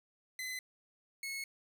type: tone pair in turn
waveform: sawtooth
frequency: 2029 / 2187 Hz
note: B6 / C#7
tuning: +46 / -24 cents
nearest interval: minor second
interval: 130 cents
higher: second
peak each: -35 / -35 dBFS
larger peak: neither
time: 0.39-0.59 / 1.23-1.44 s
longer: second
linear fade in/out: 2 ms
effects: none